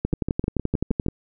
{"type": "two click trains", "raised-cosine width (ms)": 3, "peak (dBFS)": [-12, -9], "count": [7, 13], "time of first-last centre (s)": [[0.13, 1.063], [0.05, 1.084]], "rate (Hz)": [6.43, 11.6], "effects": []}